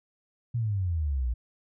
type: exponential sweep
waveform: sine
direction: down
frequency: 122.4 to 57.1 Hz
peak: -25 dBFS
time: 0.54-1.34 s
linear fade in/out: 10 ms
effects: none